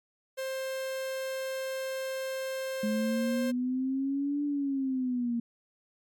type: tone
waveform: 45% pulse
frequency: 528 Hz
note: C5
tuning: 16 cents sharp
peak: -32 dBFS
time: 0.37-3.52 s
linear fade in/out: 20 ms
type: linear two-way sweep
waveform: sine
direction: up then down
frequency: 210.9 to 291.6 to 232.4 Hz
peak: -27 dBFS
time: 2.83-5.4 s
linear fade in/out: 5 ms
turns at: 4.44 s
effects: MP3 96 kbps